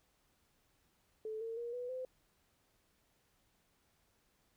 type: tone with pitch steps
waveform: sine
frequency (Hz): 436.1 / 454.1 / 472.8 / 492.3 / 512.7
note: A4 / A#4 / A#4 / B4 / C5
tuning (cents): -15 / -45 / +24 / -6 / -35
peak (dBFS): -39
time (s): 1.25-2.05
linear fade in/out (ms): 2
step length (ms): 160
effects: pink hiss -75 dBFS RMS until 4.56 s